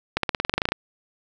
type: accelerating click train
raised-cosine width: 0.3 ms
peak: -5 dBFS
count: 13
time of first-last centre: 0.17-0.72 s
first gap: 63 ms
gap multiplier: 0.94
effects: none